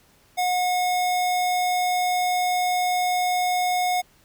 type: tone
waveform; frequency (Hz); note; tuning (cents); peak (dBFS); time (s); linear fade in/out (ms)
square; 725; F#5; -35; -21; 0.37-4.02; 20
effects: pink hiss -58 dBFS RMS until 4.24 s